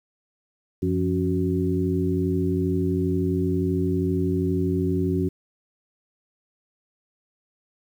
harmonic tone with a mistuned harmonic, 92.5 Hz, F#2, in tune, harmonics 1 / 2 / 3 / 4, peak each -26 / -26 / -26 / -26 dBFS, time 0.82-5.29 s, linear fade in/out 10 ms, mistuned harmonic 2, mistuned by -99 cents, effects 9-bit

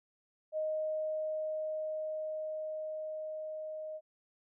sine tone with level ramp, 622.3 Hz, D#5, in tune, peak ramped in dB -31 to -39 dBFS, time 0.52-4.01 s, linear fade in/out 50 ms, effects none

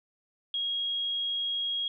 sine tone, 3284 Hz, G#7, 20 cents flat, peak -28 dBFS, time 0.54-1.88 s, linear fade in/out 2 ms, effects none

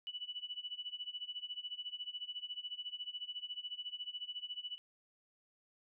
sine tone with tremolo, 2960 Hz, F#7, in tune, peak -38 dBFS, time 0.07-4.78 s, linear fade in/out 0 ms, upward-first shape sine, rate 14 Hz, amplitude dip 90%, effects none

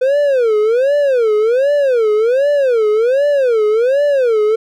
triangle tone with vibrato, 496.2 Hz, B4, 8 cents sharp, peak -8 dBFS, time 0.01-4.56 s, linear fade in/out 10 ms, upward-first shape sine, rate 1.3 Hz, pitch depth 280 cents each way, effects none

